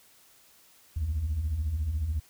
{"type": "beating tone pair", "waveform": "sine", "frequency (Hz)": [65.41, 79.41], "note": ["C2", "D#2"], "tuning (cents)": [0, 36], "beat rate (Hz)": 14, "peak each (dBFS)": [-33, -26], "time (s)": [0.96, 2.2], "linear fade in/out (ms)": 10, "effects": ["tanh soft clip ceiling -23 dBFS", "white hiss -59 dBFS RMS until 2.29 s"]}